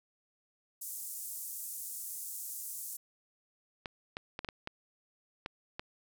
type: band-pass noise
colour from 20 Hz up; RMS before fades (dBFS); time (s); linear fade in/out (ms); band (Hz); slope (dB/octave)
white; -42; 0.81-2.97; 10; 7100 to 16000; 24
type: clicks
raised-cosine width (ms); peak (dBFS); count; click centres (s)
0.3; -22; 8; 3.858 / 4.169 / 4.391 / 4.447 / 4.488 / 4.674 / 5.461 / 5.795
effects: none